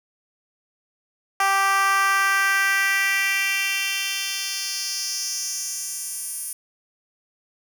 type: tone with high-pass filter sweep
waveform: 10% pulse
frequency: 391.3 Hz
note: G4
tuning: 3 cents flat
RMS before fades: -23 dBFS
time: 1.4-6.53 s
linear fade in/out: 2 ms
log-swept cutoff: 890 to 10000 Hz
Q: 2.4
effects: none